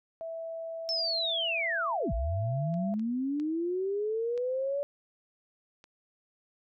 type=tone with pitch glide; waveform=sine; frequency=657 to 674.3 Hz; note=E5 to E5; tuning=-6 to +39 cents; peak=-35 dBFS; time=0.21-2.94 s; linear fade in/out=0 ms; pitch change=+45 cents; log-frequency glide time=0.77-2.52 s
type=linear two-way sweep; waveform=sine; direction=down then up; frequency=5360 to 50.6 to 575 Hz; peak=-28 dBFS; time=0.89-4.83 s; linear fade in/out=0 ms; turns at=2.13 s
type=clicks; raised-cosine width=0.2 ms; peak=-38 / -37 / -32 / -31 / -35 dBFS; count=5; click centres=2.741 / 2.995 / 3.399 / 4.377 / 5.841 s
effects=none

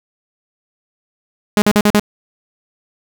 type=tone bursts; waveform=sawtooth; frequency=208.2 Hz; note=G#3; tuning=5 cents sharp; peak=-5 dBFS; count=5; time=1.57-1.996 s; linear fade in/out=0 ms; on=50 ms; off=44 ms; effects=none

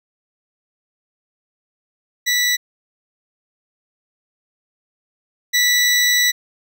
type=tone pair in turn; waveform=20% pulse; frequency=1962 / 1962 Hz; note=B6 / B6; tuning=-12 / -12 cents; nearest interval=unison; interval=0 cents; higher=neither; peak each=-10 / -8 dBFS; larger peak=second; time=2.26-2.57 / 5.53-6.32 s; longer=second; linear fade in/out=20 ms; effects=none

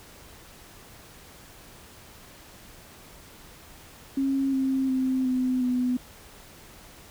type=tone with pitch steps; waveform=sine; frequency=271.4 / 265.8 / 260.3 / 255 / 249.7 Hz; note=C#4 / C4 / C4 / C4 / B3; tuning=-36 / +27 / -9 / -44 / +19 cents; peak=-22 dBFS; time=4.17-5.97 s; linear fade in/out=5 ms; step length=360 ms; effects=pink hiss -49 dBFS RMS until 7.1 s

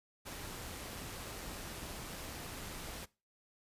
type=noise with amplitude modulation; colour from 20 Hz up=pink; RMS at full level=-44 dBFS; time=0.25-3.06 s; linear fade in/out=20 ms; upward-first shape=sine; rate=178 Hz; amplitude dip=25%; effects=noise-tail reverb RT60 0.3 s tail -21 dB re dry + resampled to 32000 Hz

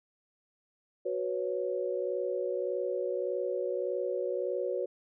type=chord; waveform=sine; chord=F# suspended fourth; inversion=none; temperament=just; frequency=370 / 493.3 / 555 Hz; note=F#4 / B4 / C#5; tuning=0 / -2 / +2 cents; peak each=-34 dBFS; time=1.05-4.86 s; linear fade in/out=10 ms; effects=none

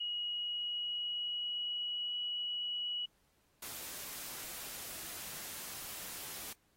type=tone with pitch glide; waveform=sine; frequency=2900 to 2927 Hz; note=F#7 to F#7; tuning=-35 to -19 cents; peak=-35 dBFS; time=0-3.06 s; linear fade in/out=10 ms; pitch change=+16 cents; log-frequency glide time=0.27-2.33 s
type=noise; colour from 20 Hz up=white; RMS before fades=-45 dBFS; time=3.62-6.53 s; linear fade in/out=5 ms
effects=pink hiss -74 dBFS RMS until 6.76 s + AAC 48 kbps

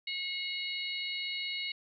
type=harmonic tone with a mistuned harmonic; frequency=723 Hz; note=F#5; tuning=40 cents flat; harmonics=3 / 4 / 5 / 6; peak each=-38 / -39 / -40 / -41 dBFS; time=0.07-1.72 s; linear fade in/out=5 ms; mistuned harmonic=5; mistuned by=+99 cents; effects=none

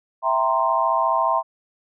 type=chord; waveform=sine; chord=C dominant seventh; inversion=first; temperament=equal; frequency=659.3 / 784 / 932.3 / 1046.5 Hz; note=E5 / G5 / Bb5 / C6; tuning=0 / 0 / 0 / 0 cents; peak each=-23 / -26 / -22 / -21 dBFS; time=0.22-1.43 s; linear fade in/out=50 ms; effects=none

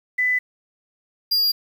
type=tone pair in turn; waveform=sine / square; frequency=1999 / 4801 Hz; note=B6 / D8; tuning=+20 / +37 cents; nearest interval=octave + minor third; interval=1517 cents; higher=second; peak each=-17 dBFS; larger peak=neither; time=0.18-0.39 / 1.31-1.52 s; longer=neither; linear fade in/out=10 ms; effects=8-bit

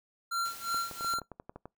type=tone with tremolo; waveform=square; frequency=1371 Hz; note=F6; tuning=32 cents flat; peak=-29 dBFS; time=0.31-1.2 s; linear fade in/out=10 ms; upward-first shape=sine; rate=2.8 Hz; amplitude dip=95%
type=noise; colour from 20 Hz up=white; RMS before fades=-46 dBFS; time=0.45-1.14 s; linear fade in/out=2 ms
type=clicks; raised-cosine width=1 ms; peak=-29 dBFS; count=12; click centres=0.745 / 0.913 / 1.009 / 1.046 / 1.138 / 1.186 / 1.217 / 1.317 / 1.399 / 1.495 / 1.56 / 1.656 s
effects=noise-tail reverb RT60 0.2 s tail -26 dB re dry

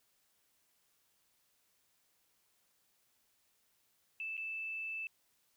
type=tone with dropouts; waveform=sine; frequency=2637 Hz; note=E7; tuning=in tune; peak=-38 dBFS; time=4.2-5.07 s; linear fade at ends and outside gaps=1 ms; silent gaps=4.369-4.377 s; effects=white hiss -75 dBFS RMS until 5.56 s

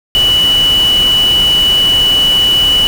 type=tone in noise; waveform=sine; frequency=2955 Hz; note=F#7; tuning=3 cents flat; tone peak=-7 dBFS; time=0.15-2.87 s; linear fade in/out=0 ms; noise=pink; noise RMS=-21 dBFS; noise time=0.15-2.87 s; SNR=+11 dB; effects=none

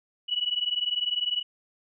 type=tone pair together; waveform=sine; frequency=2931 / 2951 Hz; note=F#7 / F#7; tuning=-17 / -5 cents; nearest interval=unison; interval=12 cents; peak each=-28 dBFS; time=0.28-1.43 s; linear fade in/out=20 ms; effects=none

